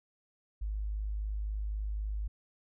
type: tone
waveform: sine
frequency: 51.91 Hz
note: G#1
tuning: in tune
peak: -32 dBFS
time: 0.61-2.28 s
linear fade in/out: 10 ms
effects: none